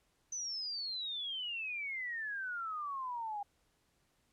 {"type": "exponential sweep", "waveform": "sine", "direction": "down", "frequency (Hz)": [6160, 800], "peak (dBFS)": -37, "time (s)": [0.32, 3.43], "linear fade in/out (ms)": 5, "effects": ["pink hiss -75 dBFS RMS until 4.32 s", "low-pass 12000 Hz 12 dB/octave"]}